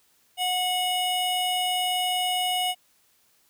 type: tone pair together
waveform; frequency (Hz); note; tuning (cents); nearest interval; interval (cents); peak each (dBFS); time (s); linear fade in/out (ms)
square; 729.8 / 2919; F#5 / F#7; -24 / -24; 2 octaves; 2400; -27; 0.37-2.75; 50
effects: white hiss -64 dBFS RMS until 3.49 s